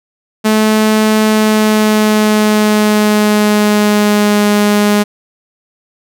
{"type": "tone with pitch glide", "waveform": "sawtooth", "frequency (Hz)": [216.3, 207.2], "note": ["A3", "G#3"], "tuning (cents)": [-29, -4], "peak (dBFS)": -4, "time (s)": [0.44, 5.04], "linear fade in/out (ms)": 20, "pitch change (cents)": -75, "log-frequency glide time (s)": [1.23, 4.46], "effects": []}